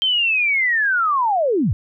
sine linear sweep, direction down, 3150 to 72.8 Hz, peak -15 dBFS, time 0.02-1.73 s, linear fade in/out 0 ms, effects none

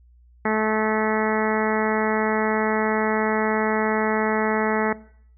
harmonic tone, 217 Hz, A3, 24 cents flat, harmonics 1 / 2 / 3 / 4 / 5 / 6 / 7 / 8 / 9 / 10, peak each -24 / -25 / -30 / -27 / -33 / -31 / -34 / -32 / -30 / -35 dBFS, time 0.45-4.93 s, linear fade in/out 5 ms, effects noise-tail reverb RT60 0.6 s tail -19 dB re dry + added 60 Hz sine -50 dBFS peak until 5.37 s

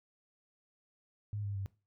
sine tone with pitch steps, 103.83 / 100.82 / 97.89 Hz, G#2 / G2 / G2, 0 / +49 / -2 cents, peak -35 dBFS, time 1.33-1.66 s, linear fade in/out 0 ms, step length 110 ms, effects noise-tail reverb RT60 0.3 s tail -19 dB re dry

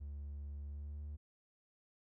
triangle tone with pitch glide, 72 to 74.02 Hz, D2 to D2, -34 to +14 cents, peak -40 dBFS, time 0-1.17 s, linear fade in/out 20 ms, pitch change +48 cents, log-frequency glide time 0.68-1.02 s, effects tanh soft clip ceiling -36 dBFS

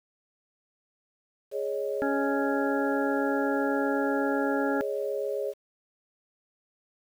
sine chord, Ab suspended fourth, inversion none, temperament equal, 415.3 / 554.4 / 622.3 Hz, Ab4 / Db5 / Eb5, 0 / 0 / 0 cents, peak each -31 / -31 / -36 dBFS, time 1.51-5.54 s, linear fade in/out 50 ms
harmonic tone, 277.8 Hz, C#4, 4 cents sharp, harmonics 1 / 3 / 5 / 6, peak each -28 / -33 / -35 / -36 dBFS, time 2.02-4.81 s, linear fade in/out 0 ms
effects 9-bit

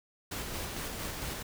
pink noise with tremolo, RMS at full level -37 dBFS, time 0.31-1.43 s, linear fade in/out 10 ms, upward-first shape square, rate 4.4 Hz, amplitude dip 25%, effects none

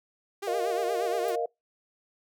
sawtooth tone with vibrato, 378.7 Hz, F#4, 40 cents sharp, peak -29 dBFS, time 0.42-1.36 s, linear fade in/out 10 ms, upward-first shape sine, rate 8.5 Hz, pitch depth 130 cents each way
sine chord, Bb suspended fourth, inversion none, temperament just, 466.2 / 621.6 / 699.2 Hz, Bb4 / Eb5 / F5, 0 / -2 / +2 cents, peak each -29 / -33 / -31 dBFS, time 0.47-1.46 s, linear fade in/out 5 ms
blue noise with exponential decay, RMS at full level -37 dBFS, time 1.28-1.35 s, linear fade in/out 5 ms, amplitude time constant 15 ms
effects noise-tail reverb RT60 0.2 s tail -26 dB re dry

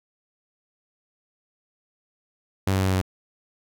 sawtooth tone with pitch steps, 96.3 / 95.58 / 94.86 / 94.15 / 93.45 Hz, G2 / G2 / F#2 / F#2 / F#2, -30 / -43 / +44 / +31 / +18 cents, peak -16 dBFS, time 2.67-3.015 s, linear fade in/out 5 ms, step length 69 ms, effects none

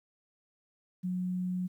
sine tone, 182 Hz, F#3, 28 cents flat, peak -30 dBFS, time 1.03-1.68 s, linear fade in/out 20 ms, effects 11-bit

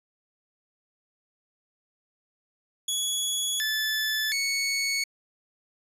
20% pulse tone with pitch steps, 3370 / 1741 / 2217 Hz, G#7 / A6 / C#7, +25 / -19 / 0 cents, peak -20 dBFS, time 2.88-5.04 s, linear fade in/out 5 ms, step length 720 ms, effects resampled to 32000 Hz

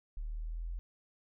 sine linear sweep, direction up, 37.08 to 43.65 Hz, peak -36 dBFS, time 0.17-0.79 s, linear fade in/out 0 ms, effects none

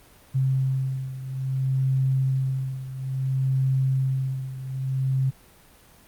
sine beating tone pair, 132.4 / 132.99 Hz, C3 / C3, +21 / +29 cents, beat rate 0.59 Hz, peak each -23 / -27 dBFS, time 0.34-5.31 s, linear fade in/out 20 ms, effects pink hiss -53 dBFS RMS until 6.07 s + Opus 32 kbps

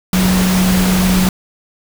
sine tone in noise, 185 Hz, F#3, in tune, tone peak -11 dBFS, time 0.13-1.29 s, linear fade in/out 2 ms, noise pink, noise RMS -18 dBFS, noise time 0.13-1.29 s, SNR +4 dB, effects none

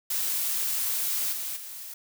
blue noise with level steps, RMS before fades -28 / -33 / -40 dBFS, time 0.1-1.94 s, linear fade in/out 5 ms, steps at 1.32 / 1.56 s, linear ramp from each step 10 ms, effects none

